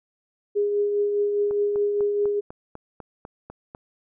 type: tone with tremolo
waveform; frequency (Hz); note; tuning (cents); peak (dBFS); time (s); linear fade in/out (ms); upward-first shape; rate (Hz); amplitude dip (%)
sine; 410.4; G#4; -21; -18; 0.55-2.41; 20; triangle; 4.9; 40
type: click train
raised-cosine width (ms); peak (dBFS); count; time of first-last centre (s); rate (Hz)
1; -24; 10; 1.51-3.749; 4.02
effects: none